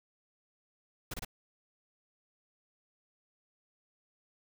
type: noise bursts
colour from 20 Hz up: pink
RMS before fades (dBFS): -39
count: 3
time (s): 1.11-1.249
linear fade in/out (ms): 5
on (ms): 29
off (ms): 26
effects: none